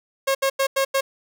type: tone bursts at uneven times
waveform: sawtooth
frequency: 542 Hz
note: C#5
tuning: 39 cents flat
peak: -14 dBFS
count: 5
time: 0.27-0.35 / 0.42-0.5 / 0.59-0.67 / 0.76-0.85 / 0.94-1.01 s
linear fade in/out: 10 ms
effects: none